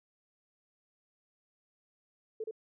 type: tone with echo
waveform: sine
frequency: 440 Hz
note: A4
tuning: in tune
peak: -34 dBFS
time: 2.4-2.44 s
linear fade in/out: 5 ms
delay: 71 ms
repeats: 1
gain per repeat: -2 dB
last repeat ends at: 2.511 s
effects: none